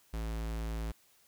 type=tone; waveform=square; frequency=55.3 Hz; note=A1; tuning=9 cents sharp; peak=-35 dBFS; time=0.13-0.92 s; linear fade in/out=10 ms; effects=white hiss -66 dBFS RMS until 1.27 s